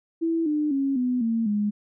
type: tone with pitch steps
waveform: sine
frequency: 329.6 / 300.5 / 274 / 249.8 / 227.7 / 207.6 Hz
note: E4 / D4 / C#4 / B3 / A#3 / G#3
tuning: 0 / +40 / -20 / +20 / -40 / 0 cents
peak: -21 dBFS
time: 0.21-1.71 s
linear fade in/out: 20 ms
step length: 250 ms
effects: none